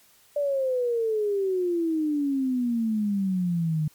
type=exponential sweep; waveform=sine; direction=down; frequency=587.3 to 151 Hz; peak=-22 dBFS; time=0.36-3.88 s; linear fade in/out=5 ms; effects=white hiss -58 dBFS RMS until 3.94 s + MP3 96 kbps